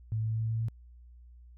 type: tone with pitch steps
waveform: sine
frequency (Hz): 110 / 110.64 / 111.28 / 111.92 / 112.57 / 113.22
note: A2 / A2 / A2 / A2 / A2 / A2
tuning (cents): 0 / +10 / +20 / +30 / +40 / +50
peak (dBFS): -28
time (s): 0.12-0.684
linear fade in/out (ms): 0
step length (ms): 94
effects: added 60 Hz sine -50 dBFS peak until 1.57 s